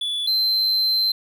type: tone pair in turn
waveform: triangle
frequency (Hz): 3442 / 4101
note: A7 / C8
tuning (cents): -39 / -36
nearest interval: minor third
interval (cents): 303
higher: second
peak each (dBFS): -21 / -16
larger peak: second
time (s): 0.01-0.27 / 0.27-1.12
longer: second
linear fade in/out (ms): 5
effects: none